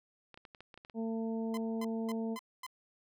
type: clicks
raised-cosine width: 0.3 ms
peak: -35 dBFS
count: 9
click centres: 0.343 / 0.375 / 0.452 / 0.548 / 0.606 / 0.742 / 0.776 / 0.849 / 0.898 s
type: harmonic tone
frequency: 225.1 Hz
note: A3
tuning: 40 cents sharp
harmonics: 1 / 2 / 3 / 4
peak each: -34 / -40 / -46 / -51 dBFS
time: 0.94-2.38 s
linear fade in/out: 50 ms
type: tone bursts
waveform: sawtooth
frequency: 1023 Hz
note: C6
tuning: 39 cents flat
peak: -37 dBFS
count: 5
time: 1.54-2.665 s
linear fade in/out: 2 ms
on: 33 ms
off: 240 ms
effects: none